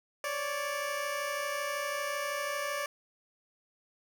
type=tone pair together; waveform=15% pulse; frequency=550 / 582.7 Hz; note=C#5 / D5; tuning=-14 / -14 cents; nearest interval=minor second; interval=100 cents; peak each=-32 / -27 dBFS; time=0.24-2.86 s; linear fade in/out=2 ms; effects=none